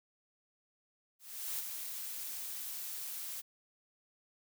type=noise with ADSR envelope; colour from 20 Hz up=blue; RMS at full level=-37 dBFS; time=1.19-3.42 s; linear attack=400 ms; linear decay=18 ms; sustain=-5 dB; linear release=22 ms; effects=none